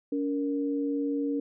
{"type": "tone pair together", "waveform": "sine", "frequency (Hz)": [283.6, 466.2], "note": ["C#4", "A#4"], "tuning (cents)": [40, 0], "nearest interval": "major sixth", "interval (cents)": 860, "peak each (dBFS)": [-27, -33], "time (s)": [0.12, 1.4], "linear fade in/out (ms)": 5, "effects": []}